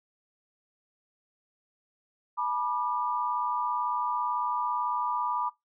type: tone cluster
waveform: sine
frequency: 860 / 978 / 1192 Hz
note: A5 / B5 / D6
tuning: -40 / -17 / +25 cents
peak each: -37 / -29 / -31 dBFS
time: 2.37-5.5 s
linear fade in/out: 20 ms
effects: noise-tail reverb RT60 0.2 s tail -25 dB re dry